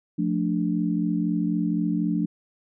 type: chord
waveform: sine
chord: D minor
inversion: first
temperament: just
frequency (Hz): 176.2 / 220.2 / 293.7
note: F3 / A3 / D4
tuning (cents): +16 / +2 / 0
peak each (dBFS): -25 / -27 / -26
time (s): 0.18-2.26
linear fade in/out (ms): 10
effects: none